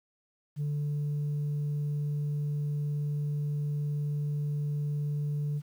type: tone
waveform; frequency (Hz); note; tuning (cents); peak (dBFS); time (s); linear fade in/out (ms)
sine; 146.83; D3; 0; -26; 0.56-5.62; 50
effects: tanh soft clip ceiling -27 dBFS + 10-bit